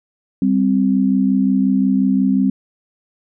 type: tone pair together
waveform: sine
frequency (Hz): 195.98 / 261.6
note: G3 / C4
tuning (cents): 0 / 0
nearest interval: perfect fourth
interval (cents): 500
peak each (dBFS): -15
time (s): 0.42-2.5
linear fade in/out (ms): 2
effects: none